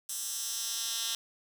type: tone with high-pass filter sweep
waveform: 10% pulse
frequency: 229 Hz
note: A#3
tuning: 31 cents flat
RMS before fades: -35 dBFS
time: 0.09-1.15 s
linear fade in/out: 2 ms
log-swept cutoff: 7600 to 3900 Hz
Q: 1.4
effects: none